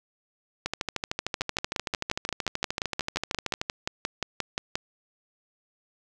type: two click trains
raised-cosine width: 0.2 ms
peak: -11 / -10 dBFS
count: 40 / 20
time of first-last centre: 0.66-3.615 / 1.41-4.755 s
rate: 13.2 / 5.68 Hz
effects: none